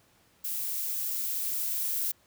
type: noise with level ramp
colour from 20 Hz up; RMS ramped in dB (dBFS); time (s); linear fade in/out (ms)
violet; -33 to -30; 0.44-2.12; 10
effects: pink hiss -64 dBFS RMS until 2.26 s + high-pass 60 Hz 12 dB/octave